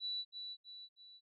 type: tone with echo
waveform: sine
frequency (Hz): 3950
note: B7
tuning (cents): 0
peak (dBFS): -37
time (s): 0-0.25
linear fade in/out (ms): 50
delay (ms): 320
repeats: 3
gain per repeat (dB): -6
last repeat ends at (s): 1.21
effects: none

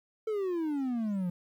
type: exponential sweep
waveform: triangle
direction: down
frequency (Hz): 447.4 to 172.9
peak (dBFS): -27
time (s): 0.27-1.3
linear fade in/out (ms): 5
effects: 11-bit

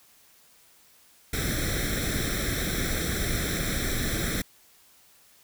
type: noise with comb filter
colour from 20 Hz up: pink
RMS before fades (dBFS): -28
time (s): 1.33-4.42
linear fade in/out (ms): 5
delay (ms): 0.53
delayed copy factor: +0.9
effects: white hiss -58 dBFS RMS until 5.43 s

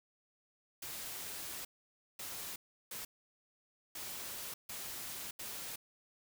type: noise bursts at uneven times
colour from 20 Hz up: white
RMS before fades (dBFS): -44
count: 6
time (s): 0.82-1.65 / 2.19-2.56 / 2.91-3.05 / 3.95-4.54 / 4.69-5.31 / 5.39-5.76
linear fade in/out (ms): 5
effects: none

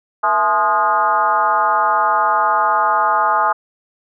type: tone with frequency modulation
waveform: sine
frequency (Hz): 1046.5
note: C6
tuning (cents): 0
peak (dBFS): -12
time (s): 0.23-3.53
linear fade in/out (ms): 10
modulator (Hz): 193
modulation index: 1.7
effects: none

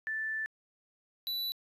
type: tone pair in turn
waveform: sine / square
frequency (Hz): 1760 / 3961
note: A6 / B7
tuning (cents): 0 / +4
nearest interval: octave + major second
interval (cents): 1404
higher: second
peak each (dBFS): -32 / -33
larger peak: first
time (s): 0.07-0.46 / 1.27-1.52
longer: first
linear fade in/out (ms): 0
effects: resampled to 32000 Hz + 12-bit

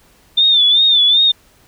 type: tone with vibrato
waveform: sine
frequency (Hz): 3561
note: A7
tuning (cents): +20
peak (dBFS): -8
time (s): 0.37-1.32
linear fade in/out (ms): 10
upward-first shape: sine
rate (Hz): 2.6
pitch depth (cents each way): 81
effects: pink hiss -51 dBFS RMS until 1.67 s

